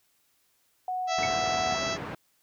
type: tone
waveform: sine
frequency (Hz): 737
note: F#5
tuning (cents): -7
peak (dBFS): -28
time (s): 0.88-1.75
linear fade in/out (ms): 2
type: harmonic tone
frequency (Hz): 659.3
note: E5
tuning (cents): 0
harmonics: 1 / 2 / 3 / 4 / 5 / 6 / 7 / 8 / 9 / 10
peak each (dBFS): -32 / -35 / -37 / -38 / -39 / -40 / -40 / -41 / -42 / -42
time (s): 1.07-1.98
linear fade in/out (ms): 50
type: band-pass noise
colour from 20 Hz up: pink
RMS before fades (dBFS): -37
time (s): 1.18-2.15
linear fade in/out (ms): 5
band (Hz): 110 to 1800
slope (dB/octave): 12
type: tone with exponential decay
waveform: sine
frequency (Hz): 2220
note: C#7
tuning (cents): +2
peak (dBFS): -24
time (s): 1.23-1.31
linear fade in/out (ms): 2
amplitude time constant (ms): 17
effects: white hiss -69 dBFS RMS until 2.42 s